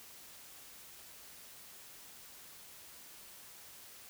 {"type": "silence", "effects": ["white hiss -54 dBFS RMS until 4.09 s"]}